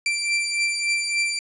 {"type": "beating tone pair", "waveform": "sawtooth", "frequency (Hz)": [2350, 2353.5], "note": ["D7", "D7"], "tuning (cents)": [1, 3], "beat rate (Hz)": 3.5, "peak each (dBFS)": [-19, -24], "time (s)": [0.06, 1.39], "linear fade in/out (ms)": 2, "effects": ["resampled to 24000 Hz", "9-bit"]}